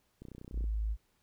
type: click train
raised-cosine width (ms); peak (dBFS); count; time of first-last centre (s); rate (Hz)
3; -34; 14; 0.22-0.641; 30.9
type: tone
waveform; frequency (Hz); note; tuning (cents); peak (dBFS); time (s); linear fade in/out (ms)
sine; 53.7; A1; -41; -30; 0.52-0.97; 50
effects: pink hiss -74 dBFS RMS until 1.22 s